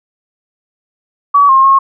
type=tone with pitch steps; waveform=sine; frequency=1138 / 1068 / 1084 Hz; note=C#6 / C6 / C#6; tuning=+45 / +35 / -39 cents; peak=-4 dBFS; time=1.34-1.79 s; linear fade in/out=10 ms; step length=150 ms; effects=none